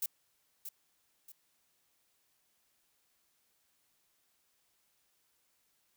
violet noise with echo, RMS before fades -34 dBFS, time 0.02-0.06 s, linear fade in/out 5 ms, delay 630 ms, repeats 2, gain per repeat -9 dB, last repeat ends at 1.32 s, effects white hiss -75 dBFS RMS until 5.96 s

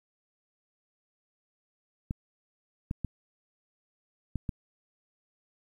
clicks, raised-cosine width 5 ms, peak -19 dBFS, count 5, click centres 2.109 / 2.911 / 3.047 / 4.357 / 4.492 s, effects 10-bit

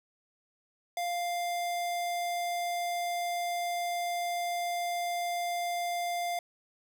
square tone, 698.5 Hz, F5, in tune, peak -31 dBFS, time 0.97-6.39 s, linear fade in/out 2 ms, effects none

